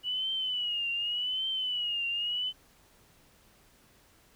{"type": "tone with vibrato", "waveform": "sine", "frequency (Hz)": 2940, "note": "F#7", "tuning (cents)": -12, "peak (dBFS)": -29, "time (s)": [0.03, 2.53], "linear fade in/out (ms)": 50, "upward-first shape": "triangle", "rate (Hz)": 0.86, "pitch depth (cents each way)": 110, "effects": ["pink hiss -62 dBFS RMS until 4.35 s"]}